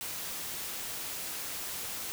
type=noise with amplitude modulation; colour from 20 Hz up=white; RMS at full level=-37 dBFS; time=0.01-2.12 s; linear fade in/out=0 ms; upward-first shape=sine; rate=195 Hz; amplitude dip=25%; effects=none